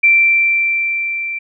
sine tone with level ramp, 2349 Hz, D7, in tune, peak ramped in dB -6 to -20 dBFS, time 0.03-1.39 s, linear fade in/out 10 ms, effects none

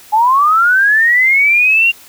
sine linear sweep, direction up, 830.6 to 2794 Hz, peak -7 dBFS, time 0.12-1.92 s, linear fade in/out 20 ms, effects white hiss -40 dBFS RMS until 2.08 s

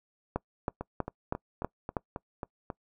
two click trains, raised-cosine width 1 ms, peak -21 / -15 dBFS, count 8 / 6, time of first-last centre 0.81-2.702 / 0.36-1.968 s, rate 3.7 / 3.11 Hz, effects noise-tail reverb RT60 0.1 s tail -24 dB re dry

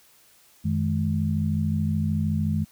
sine tone cluster, 91.8 / 157.4 / 210.9 Hz, F#2 / D#3 / G#3, -13 / +20 / +27 cents, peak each -26 dBFS, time 0.64-2.65 s, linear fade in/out 20 ms, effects white hiss -57 dBFS RMS until 2.71 s

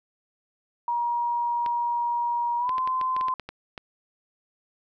sine tone with pitch glide, 951 to 1031.1 Hz, A#5 to C6, +34 to -26 cents, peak -23 dBFS, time 0.88-3.34 s, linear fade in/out 2 ms, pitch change +140 cents, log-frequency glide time 2.59-2.73 s
clicks, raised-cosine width 0.3 ms, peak -20 dBFS, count 11, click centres 1.662 / 2.693 / 2.782 / 2.875 / 3.013 / 3.165 / 3.211 / 3.284 / 3.397 / 3.49 / 3.778 s
effects none

